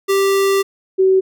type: tone pair in turn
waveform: square / sine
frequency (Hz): 392 / 379.3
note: G4 / F#4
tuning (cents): 0 / +43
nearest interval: minor second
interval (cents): 57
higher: first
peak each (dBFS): -13 / -9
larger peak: second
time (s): 0.08-0.63 / 0.98-1.21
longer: first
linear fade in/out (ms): 20
effects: none